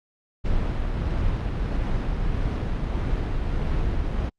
brown noise with tremolo, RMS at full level -23 dBFS, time 0.44-4.3 s, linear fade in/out 20 ms, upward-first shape triangle, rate 1.6 Hz, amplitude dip 25%, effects low-pass 4000 Hz 12 dB/octave + Opus 48 kbps

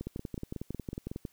two click trains, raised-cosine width 3 ms, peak -24 / -23 dBFS, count 7 / 14, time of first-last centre 0.01-1.115 / 0.07-1.252 s, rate 5.43 / 11 Hz, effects white hiss -67 dBFS RMS until 1.32 s

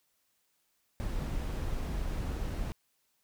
brown noise, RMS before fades -34 dBFS, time 1-2.72 s, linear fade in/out 0 ms, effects white hiss -75 dBFS RMS until 3.23 s

